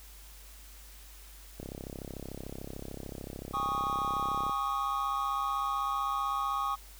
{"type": "click train", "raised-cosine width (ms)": 2, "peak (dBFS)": -27, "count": 98, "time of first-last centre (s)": [1.6, 4.496], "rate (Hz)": 33.5}
{"type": "chord", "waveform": "triangle", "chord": "Ab suspended fourth", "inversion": "none", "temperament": "equal with one note detuned", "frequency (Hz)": [809.8, 1108.7, 1244.5], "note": ["Ab5", "Db6", "Eb6"], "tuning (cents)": [-44, 0, 0], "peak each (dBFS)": [-35, -30, -32], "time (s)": [3.53, 6.76], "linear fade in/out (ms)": 20}
{"effects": ["added 50 Hz sine -50 dBFS peak until 6.99 s", "white hiss -54 dBFS RMS until 6.99 s"]}